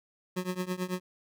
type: tone with tremolo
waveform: 25% pulse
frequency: 182.5 Hz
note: F#3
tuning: 24 cents flat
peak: -24 dBFS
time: 0.36-1 s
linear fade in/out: 10 ms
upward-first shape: triangle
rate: 9.1 Hz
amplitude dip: 95%
effects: none